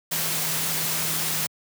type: tone in noise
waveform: sine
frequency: 160 Hz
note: D#3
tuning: 49 cents sharp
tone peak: -36 dBFS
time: 0.11-1.47 s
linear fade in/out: 10 ms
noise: white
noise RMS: -26 dBFS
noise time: 0.11-1.47 s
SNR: -13 dB
effects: high-pass 100 Hz 12 dB/octave